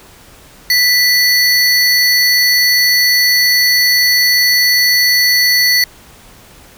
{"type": "tone pair together", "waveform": "square", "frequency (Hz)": [1975.5, 4435], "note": ["B6", "C#8"], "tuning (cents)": [0, 0], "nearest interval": "octave + major second", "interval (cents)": 1400, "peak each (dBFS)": -12, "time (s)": [0.7, 5.84], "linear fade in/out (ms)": 2, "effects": ["pink hiss -41 dBFS RMS until 6.77 s"]}